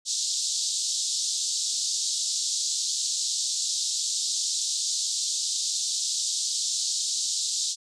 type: band-pass noise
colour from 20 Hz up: white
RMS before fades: -28 dBFS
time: 0.05-7.76 s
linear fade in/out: 50 ms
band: 3700 to 7900 Hz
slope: 48 dB/octave
effects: none